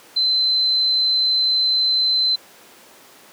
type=tone; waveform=sine; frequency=4066 Hz; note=B7; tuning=50 cents sharp; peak=-15 dBFS; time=0.16-2.36 s; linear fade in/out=10 ms; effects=pink hiss -46 dBFS RMS until 3.32 s + high-pass 300 Hz 12 dB/octave